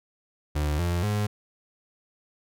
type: tone with pitch steps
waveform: 35% pulse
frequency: 74.5 / 87 / 104.5 Hz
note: D2 / F2 / G#2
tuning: +25 / -6 / +11 cents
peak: -22 dBFS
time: 0.55-1.27 s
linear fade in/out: 10 ms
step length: 240 ms
effects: none